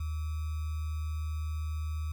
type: tone with sample-and-hold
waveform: sine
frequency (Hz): 77.6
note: D#2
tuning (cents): -4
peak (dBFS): -31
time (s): 0-2.12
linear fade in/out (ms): 5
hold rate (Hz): 1225
effects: none